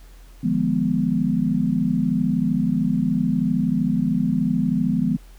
sine chord, F half-diminished seventh, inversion third, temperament equal with one note detuned, 151.57 / 174.61 / 207.7 / 246.9 Hz, Eb3 / F3 / Ab3 / Cb4, -45 / 0 / 0 / 0 cents, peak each -27 / -23 / -23 / -22 dBFS, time 0.43-5.17 s, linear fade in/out 10 ms, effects added 42 Hz sine -42 dBFS peak until 5.38 s + pink hiss -54 dBFS RMS until 5.38 s

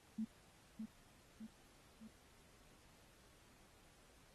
sine tone with echo, 220 Hz, A3, in tune, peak -38 dBFS, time 0.18-0.25 s, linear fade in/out 10 ms, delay 610 ms, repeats 3, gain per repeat -5 dB, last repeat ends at 2.08 s, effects pink hiss -68 dBFS RMS until 4.34 s + AAC 32 kbps

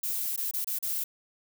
violet noise with dropouts, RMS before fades -31 dBFS, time 0.03-1.04 s, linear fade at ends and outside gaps 5 ms, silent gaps 0.363-0.376 / 0.512-0.536 / 0.645-0.671 / 0.788-0.826 s, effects none

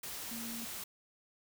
sine tone in noise, 230.5 Hz, A#3, 19 cents flat, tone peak -43 dBFS, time 0.31-0.65 s, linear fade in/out 5 ms, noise white, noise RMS -43 dBFS, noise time 0.03-0.84 s, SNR -3 dB, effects none

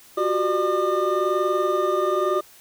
triangle tone cluster, 360.9 / 381.8 / 600 / 1210 Hz, F#4 / G4 / D5 / D#6, -43 / -46 / +37 / -49 cents, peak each -23 dBFS, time 0.17-2.41 s, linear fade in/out 10 ms, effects white hiss -50 dBFS RMS until 2.6 s

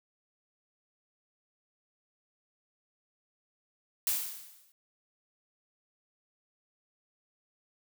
blue noise with exponential decay, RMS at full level -27 dBFS, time 4.07-4.72 s, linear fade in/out 1 ms, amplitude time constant 140 ms, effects none

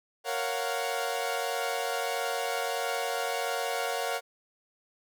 sawtooth chord, Gb major seventh, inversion first, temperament equal with one note detuned, 464.6 / 554.4 / 698.5 / 740 Hz, Bb4 / Db5 / F5 / Gb5, -6 / 0 / 0 / 0 cents, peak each -31 dBFS, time 0.24-4.21 s, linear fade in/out 50 ms, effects none

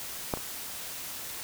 clicks, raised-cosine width 1 ms, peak -13 / -24 dBFS, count 2, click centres 0.338 / 0.373 s, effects white hiss -39 dBFS RMS until 1.43 s

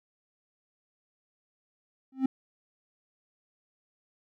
triangle tone with exponential growth, 263.9 Hz, C4, 15 cents sharp, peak -17 dBFS, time 2.12-2.26 s, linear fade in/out 5 ms, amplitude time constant 29 ms, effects none

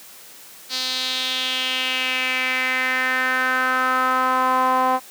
sawtooth tone with band-pass filter sweep, 257.2 Hz, C4, 30 cents flat, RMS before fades -21 dBFS, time 0.69-5 s, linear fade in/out 50 ms, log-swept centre 4400 to 900 Hz, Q 3.8, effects white hiss -43 dBFS RMS until 5.1 s + high-pass 150 Hz 12 dB/octave

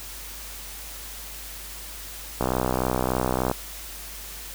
click train, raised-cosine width 1 ms, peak -9 dBFS, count 71, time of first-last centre 2.41-3.514 s, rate 63.4 Hz, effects added 50 Hz sine -42 dBFS peak until 4.54 s + white hiss -39 dBFS RMS until 4.54 s

